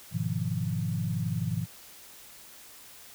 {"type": "chord", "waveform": "sine", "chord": "F half-diminished seventh", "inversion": "first", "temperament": "equal", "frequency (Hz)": [103.83, 123.47, 155.56, 174.61], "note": ["Ab2", "Cb3", "Eb3", "F3"], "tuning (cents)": [0, 0, 0, 0], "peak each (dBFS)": -33, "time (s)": [0.11, 1.67], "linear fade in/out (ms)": 50, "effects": ["white hiss -50 dBFS RMS until 3.14 s"]}